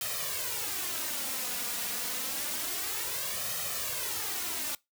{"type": "noise with flanger", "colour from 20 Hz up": "white", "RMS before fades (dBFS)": -34, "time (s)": [0.01, 4.75], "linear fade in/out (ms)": 2, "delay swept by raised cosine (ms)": [1.6, 4.2], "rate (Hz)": 0.28, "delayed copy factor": 0.75, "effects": ["noise-tail reverb RT60 0.2 s tail -23 dB re dry", "high-pass 80 Hz 12 dB/octave"]}